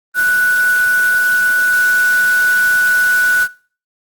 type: tone in noise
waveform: sine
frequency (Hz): 1480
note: F#6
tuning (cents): 0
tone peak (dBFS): -10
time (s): 0.14-3.48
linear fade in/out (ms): 50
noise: white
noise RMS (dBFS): -26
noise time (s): 0.14-3.48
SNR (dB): +13
effects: noise-tail reverb RT60 0.4 s tail -20 dB re dry + Opus 24 kbps